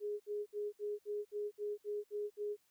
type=tone bursts; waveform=sine; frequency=415.3 Hz; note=G#4; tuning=in tune; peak=-36 dBFS; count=10; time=0-2.567 s; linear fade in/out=50 ms; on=200 ms; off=63 ms; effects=white hiss -75 dBFS RMS until 2.7 s